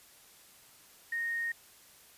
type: tone with quantisation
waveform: sine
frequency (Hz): 1855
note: A#6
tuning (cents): -9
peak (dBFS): -31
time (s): 1.12-1.52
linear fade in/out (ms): 5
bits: 9
effects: white hiss -58 dBFS RMS until 2.17 s + resampled to 32000 Hz